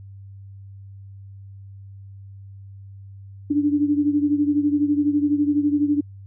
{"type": "beating tone pair", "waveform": "sine", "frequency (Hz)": [290, 302], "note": ["D4", "D4"], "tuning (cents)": [-22, 48], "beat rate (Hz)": 12, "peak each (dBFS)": [-18, -23], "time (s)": [3.5, 6.01], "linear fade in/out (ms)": 10, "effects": ["added 98 Hz sine -38 dBFS peak until 6.26 s"]}